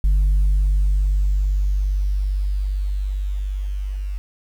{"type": "tone with level ramp", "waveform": "sine", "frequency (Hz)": 48.78, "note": "G1", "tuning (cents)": -8, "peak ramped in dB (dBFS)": [-10, -23], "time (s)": [0.04, 4.18], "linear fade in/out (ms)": 0, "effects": ["tanh soft clip ceiling -12 dBFS", "8-bit"]}